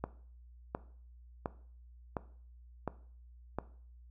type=click train; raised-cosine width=1 ms; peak=-20 dBFS; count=6; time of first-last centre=0.04-3.586 s; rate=1.41 Hz; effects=noise-tail reverb RT60 0.5 s tail -17 dB re dry + added 60 Hz sine -53 dBFS peak until 4.1 s

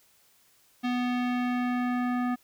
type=tone with low-pass filter sweep; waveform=square; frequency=246.9 Hz; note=B3; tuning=in tune; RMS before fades=-28 dBFS; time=0.83-2.36 s; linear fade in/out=20 ms; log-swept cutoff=3300 to 1500 Hz; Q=1.4; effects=white hiss -63 dBFS RMS until 2.43 s

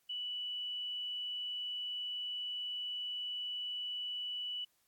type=tone; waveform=sine; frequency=2960 Hz; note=F#7; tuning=in tune; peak=-37 dBFS; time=0.09-4.65 s; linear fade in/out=10 ms; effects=white hiss -75 dBFS RMS until 4.87 s + AAC 64 kbps

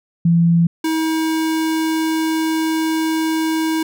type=tone pair in turn; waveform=sine / square; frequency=168.9 / 319.6 Hz; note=E3 / D#4; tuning=+42 / +47 cents; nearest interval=major seventh; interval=1105 cents; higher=second; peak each=-10 / -17 dBFS; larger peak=first; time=0.25-0.67 / 0.84-3.83 s; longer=second; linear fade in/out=5 ms; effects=none

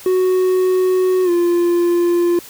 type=tone with pitch glide; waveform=triangle; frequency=370 to 347.2 Hz; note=F#4 to F4; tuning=0 to -10 cents; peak=-10 dBFS; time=0.06-2.39 s; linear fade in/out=2 ms; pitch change=-110 cents; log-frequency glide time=1.24-1.3 s; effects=white hiss -38 dBFS RMS until 2.49 s

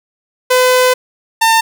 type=tone pair in turn; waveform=sawtooth; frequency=506 / 901.6 Hz; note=B4 / A5; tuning=+42 / +42 cents; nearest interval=minor seventh; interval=1000 cents; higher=second; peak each=-4 dBFS; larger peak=neither; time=0.5-0.94 / 1.41-1.61 s; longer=first; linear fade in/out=10 ms; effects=none

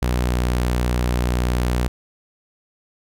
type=tone with pitch glide; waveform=sawtooth; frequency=61.4 to 60.98 Hz; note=B1 to B1; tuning=-9 to -21 cents; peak=-14 dBFS; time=0.02-1.88 s; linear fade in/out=5 ms; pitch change=-12 cents; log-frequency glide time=0.24-0.36 s; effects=none

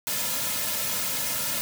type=noise with comb filter; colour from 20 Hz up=white; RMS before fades=-28 dBFS; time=0.07-1.61 s; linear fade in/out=0 ms; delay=2.6 ms; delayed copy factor=-0.95; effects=none

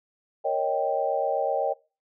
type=chord; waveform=sine; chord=Eb dominant seventh; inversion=second; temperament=equal; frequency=466.2 / 554.4 / 622.3 / 784 Hz; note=Bb4 / Db5 / Eb5 / G5; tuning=0 / 0 / 0 / 0 cents; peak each=-31 / -27 / -28 / -28 dBFS; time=0.44-1.74 s; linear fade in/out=20 ms; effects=noise-tail reverb RT60 0.3 s tail -21 dB re dry

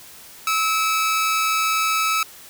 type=tone pair together; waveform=sawtooth; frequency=1297.6 / 2312 Hz; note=E6 / D7; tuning=-28 / -28 cents; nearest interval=minor seventh; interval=1000 cents; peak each=-15 / -25 dBFS; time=0.47-2.23 s; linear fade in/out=2 ms; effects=white hiss -43 dBFS RMS until 2.49 s

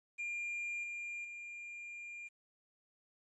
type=tone with level steps; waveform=triangle; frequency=2400 Hz; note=D7; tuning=37 cents sharp; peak=-36 / -39 / -44 dBFS; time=0.18-2.29 s; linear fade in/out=20 ms; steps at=0.83 / 1.24 s; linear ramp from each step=10 ms; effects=resampled to 24000 Hz + 11-bit

